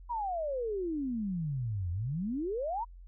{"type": "exponential two-way sweep", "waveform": "sine", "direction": "down then up", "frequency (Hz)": [987.8, 83.3, 987.8], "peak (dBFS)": -31, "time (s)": [0.09, 2.85], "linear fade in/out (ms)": 20, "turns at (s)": 1.91, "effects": ["added 44 Hz sine -47 dBFS peak until 3.07 s"]}